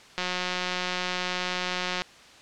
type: click train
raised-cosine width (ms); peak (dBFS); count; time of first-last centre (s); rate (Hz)
0.2; -11; 334; 0.18-2.02; 181
effects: white hiss -50 dBFS RMS until 2.41 s + low-pass 5000 Hz 12 dB/octave